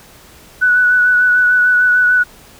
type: tone with vibrato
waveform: sine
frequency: 1481 Hz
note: F#6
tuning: 1 cent sharp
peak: -8 dBFS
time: 0.61-2.24 s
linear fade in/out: 20 ms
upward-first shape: sine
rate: 6.7 Hz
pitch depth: 21 cents each way
effects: pink hiss -42 dBFS RMS until 2.59 s